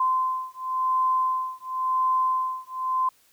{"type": "beating tone pair", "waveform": "sine", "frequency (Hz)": [1033, 1033.94], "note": ["C6", "C6"], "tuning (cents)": [-22, -21], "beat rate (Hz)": 0.94, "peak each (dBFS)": -25, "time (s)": [0, 3.09], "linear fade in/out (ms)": 5, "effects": ["white hiss -61 dBFS RMS until 3.32 s"]}